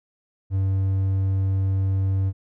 triangle tone, 96.2 Hz, G2, 32 cents flat, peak -17 dBFS, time 0.5-2.33 s, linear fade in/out 50 ms, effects none

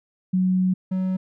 sine / triangle tone pair in turn, 185 / 186.83 Hz, F#3 / F#3, 0 / +17 cents, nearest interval unison, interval 17 cents, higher second, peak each -17 / -19 dBFS, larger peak first, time 0.33-0.74 / 0.91-1.17 s, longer first, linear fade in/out 10 ms, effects none

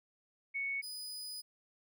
sine / sawtooth tone pair in turn, 2217 / 4977 Hz, C#7 / D#8, 0 / 0 cents, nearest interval octave + major second, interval 1400 cents, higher second, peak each -34 / -39 dBFS, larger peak first, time 0.54-0.82 / 0.82-1.42 s, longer second, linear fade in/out 20 ms, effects none

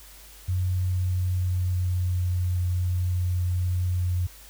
sine tone with pitch glide, 91.6 to 89.87 Hz, F#2 to F#2, -17 to -50 cents, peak -22 dBFS, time 0.48-4.27 s, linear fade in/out 10 ms, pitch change -33 cents, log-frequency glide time 0.84-2.55 s, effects added 50 Hz sine -49 dBFS peak until 4.49 s + white hiss -49 dBFS RMS until 4.49 s

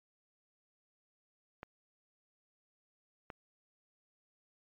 clicks, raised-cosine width 0.5 ms, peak -28 dBFS, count 2, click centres 1.631 / 3.302 s, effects MP3 96 kbps

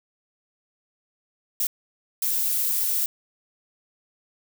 violet noise bursts at uneven times, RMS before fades -24 dBFS, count 2, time 1.6-1.67 / 2.22-3.06 s, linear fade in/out 2 ms, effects none

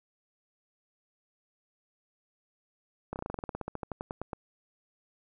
slowing click train, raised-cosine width 1 ms, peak -21 dBFS, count 20, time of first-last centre 3.13-4.332 s, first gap 29 ms, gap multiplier 1.08, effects none

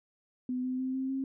sine tone with pitch steps, 252 / 255.8 / 259.7 / 263.6 / 267.6 Hz, B3 / C4 / C4 / C4 / C4, +35 / -39 / -13 / +13 / +39 cents, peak -30 dBFS, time 0.49-1.24 s, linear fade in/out 2 ms, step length 150 ms, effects none

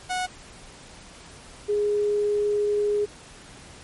sawtooth / sine tone pair in turn, 734 / 414.4 Hz, F#5 / G#4, -14 / -4 cents, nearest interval minor seventh, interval 990 cents, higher first, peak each -21 / -20 dBFS, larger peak second, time 0.09-0.27 / 1.68-3.06 s, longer second, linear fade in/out 20 ms, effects pink hiss -46 dBFS RMS until 3.83 s + MP3 48 kbps

